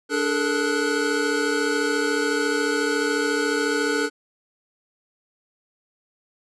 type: tone cluster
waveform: square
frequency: 291.1 / 424.8 / 458.9 / 1477 Hz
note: D4 / G#4 / A#4 / F#6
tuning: -15 / +39 / -27 / -3 cents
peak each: -27 dBFS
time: 0.09-4.1 s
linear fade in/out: 50 ms
effects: resampled to 22050 Hz